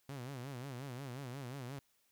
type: tone with vibrato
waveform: sawtooth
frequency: 130.81 Hz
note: C3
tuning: in tune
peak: -39 dBFS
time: 0.09-1.79 s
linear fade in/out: 0 ms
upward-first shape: sine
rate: 5.6 Hz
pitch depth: 150 cents each way
effects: white hiss -75 dBFS RMS until 2.11 s